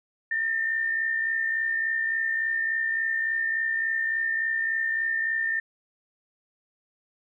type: tone pair together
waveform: sine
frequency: 1801.2 / 1864.7 Hz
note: A6 / A#6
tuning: +40 / 0 cents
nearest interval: minor second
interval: 60 cents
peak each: -24 / -34 dBFS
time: 0.31-5.6 s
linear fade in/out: 5 ms
effects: none